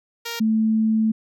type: tone pair in turn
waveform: 5% pulse / sine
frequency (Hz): 466.2 / 220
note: A#4 / A3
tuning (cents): 0 / 0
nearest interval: octave + minor second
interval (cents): 1300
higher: first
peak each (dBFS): -16 / -16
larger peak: neither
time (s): 0.25-0.4 / 0.4-1.12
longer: second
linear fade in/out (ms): 10
effects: none